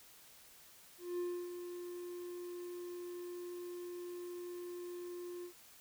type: tone with ADSR envelope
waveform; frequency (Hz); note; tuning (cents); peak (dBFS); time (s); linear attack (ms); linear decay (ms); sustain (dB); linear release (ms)
triangle; 353.3; F4; +20; -33; 0.98-5.53; 210; 290; -8; 91
effects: white hiss -60 dBFS RMS until 5.8 s